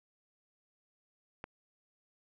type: click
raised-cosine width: 0.5 ms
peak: -26 dBFS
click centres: 1.441 s
effects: none